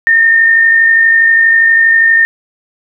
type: tone with amplitude modulation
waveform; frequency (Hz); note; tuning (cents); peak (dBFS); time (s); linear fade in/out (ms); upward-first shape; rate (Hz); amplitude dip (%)
sine; 1821; A#6; -41; -3; 0.07-2.25; 0; sine; 52.4; 35
effects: none